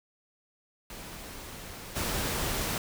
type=noise with level steps; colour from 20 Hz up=pink; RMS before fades=-43 / -31 dBFS; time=0.9-2.78 s; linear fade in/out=2 ms; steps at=1.95 s; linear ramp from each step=20 ms; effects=none